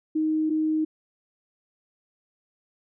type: tone pair in turn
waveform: sine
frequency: 312.3 / 312.3 Hz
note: D#4 / D#4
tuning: +7 / +7 cents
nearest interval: unison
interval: 0 cents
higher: neither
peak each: -21 dBFS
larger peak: neither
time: 0.15-0.5 / 0.5-0.85 s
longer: neither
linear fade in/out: 10 ms
effects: none